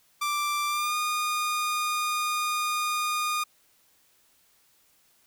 sawtooth tone with pitch glide, 1177 to 1222.7 Hz, D6 to D#6, +3 to -31 cents, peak -22 dBFS, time 0.21-3.44 s, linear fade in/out 10 ms, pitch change +66 cents, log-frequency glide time 0.68-0.96 s, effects white hiss -64 dBFS RMS until 5.26 s

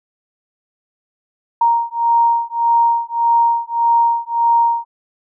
sine beating tone pair, 932.3 / 934 Hz, A#5 / A#5, 0 / +3 cents, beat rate 1.7 Hz, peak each -15 dBFS, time 1.61-4.85 s, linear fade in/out 5 ms, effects none

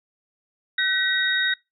sine tone cluster, 1521 / 1910 / 3751 Hz, F#6 / A#6 / A#7, +47 / +42 / +10 cents, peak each -24 dBFS, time 0.78-1.54 s, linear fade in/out 5 ms, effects noise-tail reverb RT60 0.2 s tail -23 dB re dry

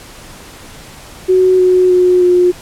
sine tone with pitch steps, 371.1 / 366.6 / 362.2 / 357.8 Hz, F#4 / F#4 / F#4 / F4, +5 / -16 / -37 / +42 cents, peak -6 dBFS, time 1.28-2.52 s, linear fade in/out 20 ms, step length 310 ms, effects pink hiss -35 dBFS RMS until 2.61 s + low-pass 12000 Hz 12 dB/octave

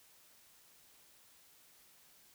silence, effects white hiss -64 dBFS RMS until 2.34 s

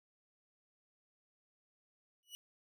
sawtooth tone with exponential growth, 2936 Hz, F#7, 14 cents flat, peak -40 dBFS, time 2.23-2.35 s, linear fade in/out 0 ms, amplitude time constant 24 ms, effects none

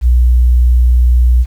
sine tone, 61 Hz, B1, 21 cents flat, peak -5 dBFS, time 0.01-1.46 s, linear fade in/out 50 ms, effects 7-bit

